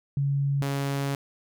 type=tone pair in turn; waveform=sine / sawtooth; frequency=140 / 139.26 Hz; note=C#3 / C#3; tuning=+18 / +8 cents; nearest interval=unison; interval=10 cents; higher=first; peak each=-22 dBFS; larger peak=neither; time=0.17-0.62 / 0.62-1.15 s; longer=second; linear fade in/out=2 ms; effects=none